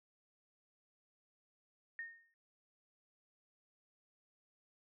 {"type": "tone with exponential decay", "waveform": "sine", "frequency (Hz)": 1841, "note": "A#6", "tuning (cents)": -22, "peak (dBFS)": -39, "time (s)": [1.99, 2.34], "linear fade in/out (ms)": 1, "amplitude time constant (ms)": 75, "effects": []}